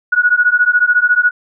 sine beating tone pair, 1454 / 1468 Hz, F#6 / F#6, -31 / -14 cents, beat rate 14 Hz, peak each -12 dBFS, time 0.12-1.31 s, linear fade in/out 10 ms, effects none

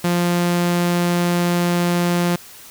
sawtooth tone, 174.61 Hz, F3, in tune, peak -12 dBFS, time 0.04-2.36 s, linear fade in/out 5 ms, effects white hiss -41 dBFS RMS until 2.7 s

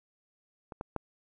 clicks, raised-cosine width 1 ms, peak -28 / -22 / -18 dBFS, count 3, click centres 0.722 / 0.811 / 0.963 s, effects none

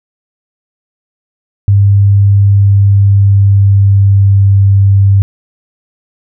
sine tone with pitch glide, 100 to 98.62 Hz, G2 to G2, +35 to +11 cents, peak -3 dBFS, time 1.68-5.22 s, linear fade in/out 0 ms, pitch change -24 cents, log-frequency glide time 2.47-4.59 s, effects none

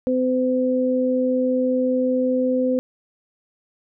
sine tone pair together, 255.2 / 510 Hz, C4 / C5, -43 / -44 cents, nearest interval octave, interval 1199 cents, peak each -20 dBFS, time 0.07-2.79 s, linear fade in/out 0 ms, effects none

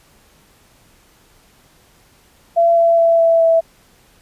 sine tone with pitch steps, 677 / 672.3 / 667.7 / 663.1 / 658.5 Hz, E5 / E5 / E5 / E5 / E5, +46 / +34 / +22 / +10 / -2 cents, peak -9 dBFS, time 2.56-3.61 s, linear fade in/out 20 ms, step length 210 ms, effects pink hiss -52 dBFS RMS until 4.21 s + resampled to 32000 Hz

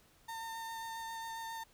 35% pulse tone with vibrato, 907 Hz, A#5, 48 cents flat, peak -39 dBFS, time 0.28-1.64 s, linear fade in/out 10 ms, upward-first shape sine, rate 7.4 Hz, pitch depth 12 cents each way, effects pink hiss -66 dBFS RMS until 1.73 s

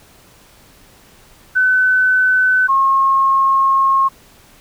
sine tone pair in turn, 1511 / 1080.7 Hz, F#6 / C#6, +36 / -44 cents, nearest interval tritone, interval 580 cents, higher first, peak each -10 dBFS, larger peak neither, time 1.55-2.68 / 2.68-4.09 s, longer second, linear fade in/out 20 ms, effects pink hiss -47 dBFS RMS until 4.6 s

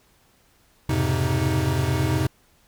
square tone cluster, 86.3 / 105.2 / 129.4 / 138.2 / 314 Hz, F2 / G#2 / C3 / C#3 / D#4, -20 / +23 / -19 / -5 / +16 cents, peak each -27 / -29 / -24 / -32 / -30 dBFS, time 0.89-2.27 s, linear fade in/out 5 ms, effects pink hiss -60 dBFS RMS until 2.67 s

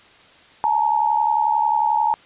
sine tone pair together, 855 / 926.2 Hz, A5 / A#5, -50 / -11 cents, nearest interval minor second, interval 139 cents, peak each -18 / -19 dBFS, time 0.64-2.14 s, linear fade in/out 0 ms, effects white hiss -49 dBFS RMS until 2.25 s + resampled to 8000 Hz

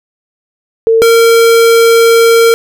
sine / square tone pair in turn, 451.4 / 459.8 Hz, A4 / A#4, +44 / -24 cents, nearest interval unison, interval 32 cents, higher second, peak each -4 dBFS, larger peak neither, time 0.87-1.02 / 1.02-2.54 s, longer second, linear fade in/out 0 ms, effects none

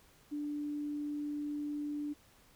sine tone, 294 Hz, D4, 2 cents sharp, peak -35 dBFS, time 0.31-2.14 s, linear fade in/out 20 ms, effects pink hiss -64 dBFS RMS until 2.55 s

